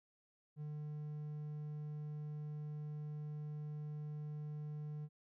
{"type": "tone", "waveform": "triangle", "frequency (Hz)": 150, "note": "D3", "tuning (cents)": 37, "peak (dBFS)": -40, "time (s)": [0.56, 5.09], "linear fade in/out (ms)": 50, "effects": []}